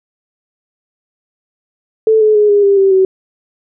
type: tone with pitch steps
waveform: sine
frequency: 440 / 429.2 / 418.7 / 408.4 / 398.4 / 388.6 / 379.1 Hz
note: A4 / A4 / G#4 / G#4 / G4 / G4 / F#4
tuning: 0 / -43 / +14 / -29 / +28 / -15 / +42 cents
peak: -6 dBFS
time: 2.07-3.05 s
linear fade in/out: 2 ms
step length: 140 ms
effects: none